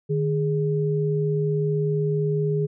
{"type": "tone pair together", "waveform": "sine", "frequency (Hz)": [152.62, 414.1], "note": ["D#3", "G#4"], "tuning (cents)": [-33, -5], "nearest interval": "octave + perfect fourth", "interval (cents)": 1728, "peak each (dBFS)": [-22, -24], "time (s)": [0.09, 2.67], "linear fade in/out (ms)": 20, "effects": []}